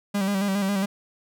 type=tone with vibrato; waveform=45% pulse; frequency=197.5 Hz; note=G3; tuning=13 cents sharp; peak=-22 dBFS; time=0.14-0.86 s; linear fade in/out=10 ms; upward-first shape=square; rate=7.3 Hz; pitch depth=45 cents each way; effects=none